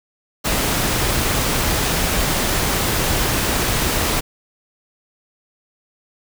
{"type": "noise", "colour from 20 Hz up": "pink", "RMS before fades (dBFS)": -19, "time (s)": [0.44, 4.21], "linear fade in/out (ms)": 20, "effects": []}